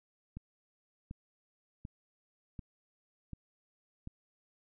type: click train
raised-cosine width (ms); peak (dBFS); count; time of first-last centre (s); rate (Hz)
5; -30; 6; 0.37-4.074; 1.35
effects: none